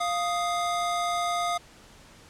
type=tone pair together; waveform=square; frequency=698.5 / 1244.6 Hz; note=F5 / D#6; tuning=0 / 0 cents; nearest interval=minor seventh; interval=1000 cents; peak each=-28 / -30 dBFS; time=0-1.58 s; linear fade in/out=10 ms; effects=pink hiss -52 dBFS RMS until 2.29 s + low-pass 9000 Hz 12 dB/octave